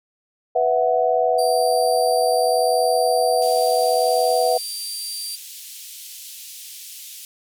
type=chord; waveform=sine; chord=B suspended fourth; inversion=none; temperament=equal; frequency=493.9 / 659.3 / 740 Hz; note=B4 / E5 / F#5; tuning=0 / 0 / 0 cents; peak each=-20 dBFS; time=0.55-4.58 s; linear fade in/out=10 ms
type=tone; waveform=25% pulse; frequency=4699 Hz; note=D8; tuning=in tune; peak=-23 dBFS; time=1.38-5.36 s; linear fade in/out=10 ms
type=band-pass noise; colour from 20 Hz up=white; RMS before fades=-38 dBFS; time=3.42-7.25 s; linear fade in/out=0 ms; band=2800 to 15000 Hz; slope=24 dB/octave
effects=none